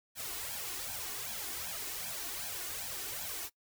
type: noise with flanger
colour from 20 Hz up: white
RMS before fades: -40 dBFS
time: 0.15-3.5 s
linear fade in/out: 50 ms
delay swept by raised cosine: 1.2 to 2.8 ms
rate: 2.6 Hz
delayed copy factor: +0.8
effects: noise-tail reverb RT60 0.1 s tail -21 dB re dry